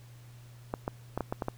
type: clicks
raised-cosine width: 1 ms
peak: -17 dBFS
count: 7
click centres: 0.739 / 0.879 / 1.176 / 1.207 / 1.325 / 1.422 / 1.484 s
effects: added 120 Hz sine -49 dBFS peak until 1.57 s + pink hiss -60 dBFS RMS until 1.57 s